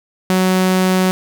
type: tone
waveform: sawtooth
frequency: 185.9 Hz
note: F#3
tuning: 8 cents sharp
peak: -8 dBFS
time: 0.3-1.11 s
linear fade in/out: 0 ms
effects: none